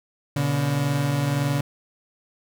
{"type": "tone pair together", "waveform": "35% pulse", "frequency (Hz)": [120.9, 142.62], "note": ["B2", "C#3"], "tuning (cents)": [-36, 50], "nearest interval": "minor third", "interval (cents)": 286, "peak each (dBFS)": [-26, -20], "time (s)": [0.36, 1.61], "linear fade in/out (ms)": 5, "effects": []}